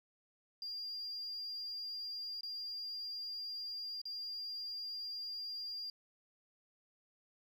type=tone with dropouts; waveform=sine; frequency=4797 Hz; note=D8; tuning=36 cents sharp; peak=-39 dBFS; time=0.62-5.9 s; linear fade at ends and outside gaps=2 ms; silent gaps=2.409-2.432 / 4.016-4.054 s; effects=tanh soft clip ceiling -37 dBFS + 12-bit